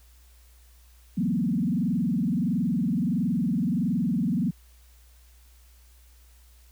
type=tone with frequency modulation; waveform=sine; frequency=207.7 Hz; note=G#3; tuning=in tune; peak=-22 dBFS; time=1.17-4.51 s; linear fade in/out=10 ms; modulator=21.5 Hz; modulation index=2.2; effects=added 60 Hz sine -52 dBFS peak until 6.71 s + white hiss -61 dBFS RMS until 6.71 s